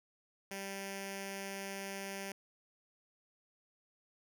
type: tone with notch filter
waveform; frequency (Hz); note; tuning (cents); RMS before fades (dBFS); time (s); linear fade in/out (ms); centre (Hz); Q
5% pulse; 196; G3; 0; -43; 0.51-2.32; 2; 1200; 1.2
effects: none